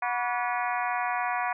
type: harmonic tone with a mistuned harmonic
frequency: 243.4 Hz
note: B3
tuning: 25 cents flat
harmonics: 3 / 4 / 5 / 6 / 7 / 8 / 9 / 10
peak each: -30 / -32 / -34 / -36 / -37 / -38 / -39 / -40 dBFS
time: 0.02-1.53 s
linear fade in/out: 5 ms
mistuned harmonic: 5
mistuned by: -110 cents
effects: none